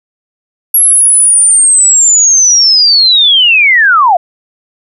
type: linear sweep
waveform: sine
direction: down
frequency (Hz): 11360 to 659.3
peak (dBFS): -3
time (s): 0.74-4.17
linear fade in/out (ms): 5
effects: none